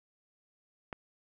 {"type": "click", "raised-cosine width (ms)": 0.5, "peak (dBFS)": -23, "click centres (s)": 0.928, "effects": []}